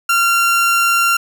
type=tone; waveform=30% pulse; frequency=1379 Hz; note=F6; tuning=22 cents flat; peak=-9 dBFS; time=0.09-1.17 s; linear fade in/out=5 ms; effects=none